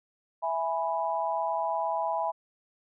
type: chord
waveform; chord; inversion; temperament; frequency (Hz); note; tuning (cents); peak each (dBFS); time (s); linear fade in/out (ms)
sine; E major; none; equal; 659.3 / 830.6 / 987.8; E5 / G#5 / B5; 0 / 0 / 0; -31; 0.42-2.32; 20
effects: none